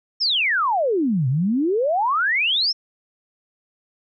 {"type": "exponential two-way sweep", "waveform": "sine", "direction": "down then up", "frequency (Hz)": [5540, 122.5, 5540], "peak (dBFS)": -17, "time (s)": [0.2, 2.73], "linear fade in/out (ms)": 20, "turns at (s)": 1.28, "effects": []}